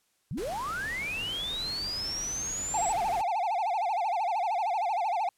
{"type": "linear sweep", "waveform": "sine", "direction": "up", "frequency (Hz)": [103.4, 7850], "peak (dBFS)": -31, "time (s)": [0.31, 2.92], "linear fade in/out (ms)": 0}
{"type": "noise", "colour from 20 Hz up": "pink", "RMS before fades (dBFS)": -42, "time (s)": [0.37, 3.22], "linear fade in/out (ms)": 10}
{"type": "tone with vibrato", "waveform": "triangle", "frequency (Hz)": 784, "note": "G5", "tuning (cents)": 0, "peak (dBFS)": -24, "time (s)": [2.74, 5.29], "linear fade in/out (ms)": 2, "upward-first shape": "sine", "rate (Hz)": 13, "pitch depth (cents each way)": 230}
{"effects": ["white hiss -72 dBFS RMS until 5.37 s", "low-pass 12000 Hz 12 dB/octave"]}